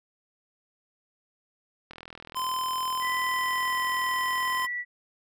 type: click train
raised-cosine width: 0.3 ms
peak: -26 dBFS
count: 114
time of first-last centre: 1.91-4.646 s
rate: 41.3 Hz
type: tone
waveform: square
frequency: 1030 Hz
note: C6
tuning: 28 cents flat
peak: -28 dBFS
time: 2.35-4.67 s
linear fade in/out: 20 ms
type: tone with pitch glide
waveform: sine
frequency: 1975.5 to 1952.8 Hz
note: B6 to B6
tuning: 0 to -20 cents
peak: -29 dBFS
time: 3-4.85 s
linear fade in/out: 50 ms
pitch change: -20 cents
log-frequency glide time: 3.19-3.86 s
effects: none